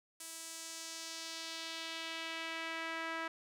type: tone with band-pass filter sweep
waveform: sawtooth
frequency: 326.9 Hz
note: E4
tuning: 14 cents flat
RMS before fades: -43 dBFS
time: 0.2-3.28 s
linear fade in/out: 5 ms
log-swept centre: 9200 to 1600 Hz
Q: 1.4
effects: none